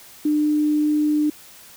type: tone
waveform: sine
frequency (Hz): 300.4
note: D4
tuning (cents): +39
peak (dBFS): -16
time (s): 0.25-1.3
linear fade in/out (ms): 5
effects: white hiss -45 dBFS RMS until 1.76 s